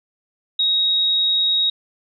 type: tone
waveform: sine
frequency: 3782 Hz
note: A#7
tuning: 24 cents sharp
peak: -15 dBFS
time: 0.59-1.7 s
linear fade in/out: 5 ms
effects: none